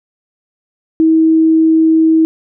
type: tone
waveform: sine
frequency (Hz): 321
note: E4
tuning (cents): -46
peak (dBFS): -6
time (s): 1-2.25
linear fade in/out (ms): 0
effects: none